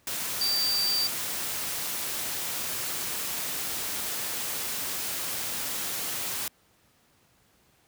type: tone in noise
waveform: sine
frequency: 4654 Hz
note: D8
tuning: 17 cents flat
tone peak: -24 dBFS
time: 0.41-1.07 s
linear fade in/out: 2 ms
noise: white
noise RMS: -32 dBFS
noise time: 0.07-6.48 s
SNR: +5 dB
effects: pink hiss -64 dBFS RMS until 7.87 s + high-pass 60 Hz 12 dB/octave